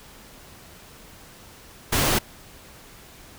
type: noise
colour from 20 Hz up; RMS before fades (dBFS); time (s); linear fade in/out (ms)
pink; -21; 1.92-2.19; 10
effects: pink hiss -47 dBFS RMS until 3.38 s